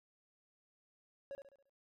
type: tone with echo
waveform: triangle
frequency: 554.4 Hz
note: C#5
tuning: in tune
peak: -40 dBFS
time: 1.31-1.35 s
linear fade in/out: 0 ms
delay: 69 ms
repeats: 5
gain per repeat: -7 dB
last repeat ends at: 1.695 s
effects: none